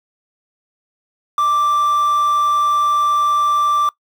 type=tone with quantisation; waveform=triangle; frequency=1174.7 Hz; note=D6; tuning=in tune; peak=-11 dBFS; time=1.38-3.89 s; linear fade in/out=2 ms; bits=6; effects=noise-tail reverb RT60 0.1 s tail -20 dB re dry